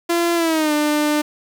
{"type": "tone with pitch glide", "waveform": "sawtooth", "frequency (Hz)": [341.5, 299], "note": ["F4", "D4"], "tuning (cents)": [-39, 31], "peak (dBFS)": -12, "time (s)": [0.09, 1.22], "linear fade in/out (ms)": 10, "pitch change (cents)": -230, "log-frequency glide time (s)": [0.35, 0.73], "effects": ["7-bit"]}